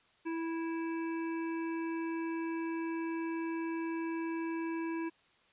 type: harmonic tone with a mistuned harmonic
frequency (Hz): 329.6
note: E4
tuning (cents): 0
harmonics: 1 / 3 / 5 / 7 / 8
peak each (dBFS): -34 / -44 / -48 / -51 / -52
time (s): 0.25-5.1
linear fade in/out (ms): 20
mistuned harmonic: 3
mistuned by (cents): -15
effects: white hiss -67 dBFS RMS until 5.52 s + resampled to 8000 Hz